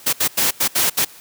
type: noise bursts at uneven times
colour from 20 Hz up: white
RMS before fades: -17 dBFS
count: 6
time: 0.06-0.13 / 0.2-0.28 / 0.37-0.51 / 0.6-0.68 / 0.75-0.9 / 0.97-1.05 s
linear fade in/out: 10 ms
effects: white hiss -43 dBFS RMS until 1.2 s + high-pass 100 Hz 12 dB/octave